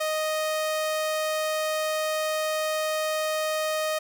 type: tone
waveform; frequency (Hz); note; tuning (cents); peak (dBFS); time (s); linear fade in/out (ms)
sawtooth; 622.3; D#5; 0; -21; 0-3.99; 10
effects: none